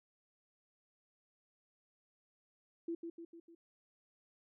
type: tone with echo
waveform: sine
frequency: 335.4 Hz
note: E4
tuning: 30 cents sharp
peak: -36 dBFS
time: 2.88-2.95 s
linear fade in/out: 5 ms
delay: 150 ms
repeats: 4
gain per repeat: -5 dB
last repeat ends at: 3.55 s
effects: none